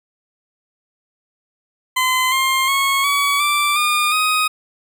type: tone with pitch steps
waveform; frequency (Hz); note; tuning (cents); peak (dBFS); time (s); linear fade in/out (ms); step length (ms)
20% pulse; 1025 / 1059.9 / 1096 / 1133.4 / 1172 / 1211.9 / 1253.2; C6 / C6 / C#6 / C#6 / D6 / D#6 / D#6; -36 / +22 / -20 / +38 / -4 / -46 / +12; -10; 1.96-4.48; 10; 360
effects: none